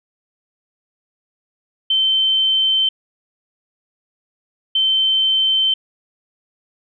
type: tone pair in turn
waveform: sine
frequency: 3094 / 3094 Hz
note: G7 / G7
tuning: -23 / -23 cents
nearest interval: unison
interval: 0 cents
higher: neither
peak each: -13 dBFS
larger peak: neither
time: 1.9-2.89 / 4.75-5.74 s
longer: neither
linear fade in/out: 5 ms
effects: none